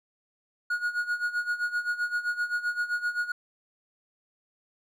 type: tone with tremolo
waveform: triangle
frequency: 1445 Hz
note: F#6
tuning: 41 cents flat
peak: -22 dBFS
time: 0.7-3.32 s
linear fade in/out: 5 ms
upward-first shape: sine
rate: 7.7 Hz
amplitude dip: 80%
effects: none